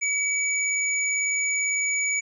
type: tone pair together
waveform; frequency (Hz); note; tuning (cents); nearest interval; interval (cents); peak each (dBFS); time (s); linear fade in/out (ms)
sine; 2281 / 6879; C#7 / A8; +49 / -40; octave + perfect fifth; 1911; -24 / -26; 0.01-2.21; 20
effects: none